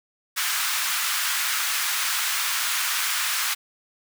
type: high-pass noise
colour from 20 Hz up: pink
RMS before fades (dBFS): -25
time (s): 0.36-3.55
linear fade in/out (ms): 20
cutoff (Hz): 1200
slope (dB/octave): 24
effects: none